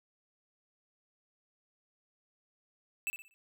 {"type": "tone with echo", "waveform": "square", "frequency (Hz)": 2637, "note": "E7", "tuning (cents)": 0, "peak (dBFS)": -32, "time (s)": [3.07, 3.1], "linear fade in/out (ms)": 0, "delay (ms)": 60, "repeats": 4, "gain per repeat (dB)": -9, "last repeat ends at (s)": 3.34, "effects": []}